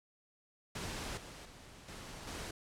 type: noise with level steps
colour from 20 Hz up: pink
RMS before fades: -41 / -50 / -55 / -48 / -43 dBFS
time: 0.75-2.51 s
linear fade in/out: 5 ms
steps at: 1.17 / 1.45 / 1.88 / 2.27 s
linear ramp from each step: 5 ms
effects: low-pass 9000 Hz 12 dB/octave